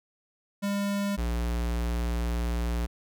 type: tone pair in turn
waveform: square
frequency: 201.1 / 58.83 Hz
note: G3 / A#1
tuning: +44 / +17 cents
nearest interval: octave + major sixth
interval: 2127 cents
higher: first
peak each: -27 dBFS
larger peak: neither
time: 0.62-1.17 / 1.17-2.87 s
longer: second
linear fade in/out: 20 ms
effects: none